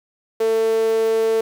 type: tone with high-pass filter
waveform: sawtooth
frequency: 223.5 Hz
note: A3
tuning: 27 cents sharp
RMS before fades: -18 dBFS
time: 0.4-1.41 s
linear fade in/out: 5 ms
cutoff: 460 Hz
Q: 8.2
effects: none